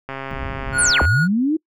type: click train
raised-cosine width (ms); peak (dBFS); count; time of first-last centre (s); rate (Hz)
0.5; -14; 131; 0.09-1.053; 135
type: low-pass noise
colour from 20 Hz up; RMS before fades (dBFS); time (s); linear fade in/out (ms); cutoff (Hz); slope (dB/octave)
white; -30; 0.31-0.91; 0; 100; 12
type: tone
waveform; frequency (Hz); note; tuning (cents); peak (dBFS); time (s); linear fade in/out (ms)
triangle; 1446; F#6; -40; -15; 0.72-1.28; 50
type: linear two-way sweep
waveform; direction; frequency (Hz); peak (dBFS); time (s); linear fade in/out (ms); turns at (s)
sine; down then up; 10548 to 62.2 to 328.2; -15; 0.78-1.57; 10; 1.02
effects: noise-tail reverb RT60 0.1 s tail -26 dB re dry